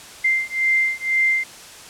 sine beating tone pair, 2089 / 2091 Hz, C7 / C7, -3 / -2 cents, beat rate 2 Hz, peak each -20 dBFS, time 0.24-1.44 s, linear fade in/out 10 ms, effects white hiss -40 dBFS RMS until 1.89 s + low-pass 9000 Hz 12 dB/octave

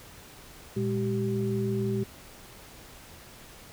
sine tone cluster, 117.7 / 204.5 / 386.2 Hz, A#2 / G#3 / G4, +17 / -26 / -26 cents, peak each -30 dBFS, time 0.76-2.04 s, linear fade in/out 10 ms, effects pink hiss -49 dBFS RMS until 3.72 s

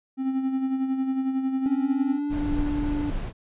triangle tone with tremolo, 264.5 Hz, C4, 19 cents sharp, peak -19 dBFS, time 0.17-2.2 s, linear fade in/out 50 ms, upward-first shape sine, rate 11 Hz, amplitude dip 50%
triangle tone with pitch glide, 280.8 to 292.9 Hz, C#4 to D4, +22 to -5 cents, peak -23 dBFS, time 1.66-3.1 s, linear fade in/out 0 ms, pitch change +73 cents, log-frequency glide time 1.85-2.35 s
brown noise, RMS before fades -29 dBFS, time 2.29-3.33 s, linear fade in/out 50 ms
effects resampled to 8000 Hz

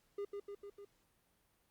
triangle tone with echo, 404.4 Hz, G#4, 46 cents flat, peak -36 dBFS, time 0.18-0.25 s, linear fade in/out 5 ms, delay 150 ms, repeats 4, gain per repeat -3 dB, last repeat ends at 0.85 s, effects pink hiss -75 dBFS RMS until 1.7 s + Opus 48 kbps

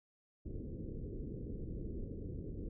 pink low-pass noise, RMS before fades -43 dBFS, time 0.45-2.69 s, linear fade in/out 5 ms, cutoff 460 Hz, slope 48 dB/octave, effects none

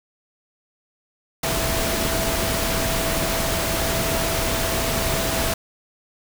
sine tone in noise, 660 Hz, E5, 2 cents sharp, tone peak -28 dBFS, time 1.43-5.54 s, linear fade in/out 5 ms, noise pink, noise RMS -23 dBFS, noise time 1.43-5.54 s, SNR -8 dB, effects none

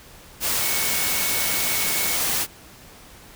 sine tone in noise, 2216 Hz, C#7, 1 cent flat, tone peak -31 dBFS, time 0.59-2.19 s, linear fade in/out 50 ms, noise white, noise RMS -23 dBFS, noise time 0.4-2.47 s, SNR -11 dB, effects pink hiss -46 dBFS RMS until 3.35 s

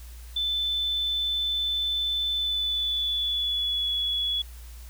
sine tone with pitch glide, 3520 to 3384 Hz, A7 to G#7, 0 to +32 cents, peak -24 dBFS, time 0.36-4.42 s, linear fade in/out 5 ms, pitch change -68 cents, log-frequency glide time 2.34-3.9 s, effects added 59 Hz sine -40 dBFS peak until 4.89 s + white hiss -52 dBFS RMS until 4.89 s

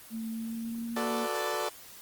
sine tone with pitch glide, 224.5 to 233.9 Hz, A3 to A#3, +35 to +6 cents, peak -33 dBFS, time 0.1-1.28 s, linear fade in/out 50 ms, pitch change +71 cents, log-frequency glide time 0.27-1.01 s
20% pulse chord, B minor seventh, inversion second, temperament equal with one note detuned, 366.2 / 440 / 493.9 / 587.3 Hz, F#4 / A4 / B4 / D5, -18 / 0 / 0 / 0 cents, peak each -32 / -29 / -35 / -29 dBFS, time 0.96-1.69 s, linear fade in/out 5 ms
effects white hiss -50 dBFS RMS until 2.01 s + Opus 24 kbps

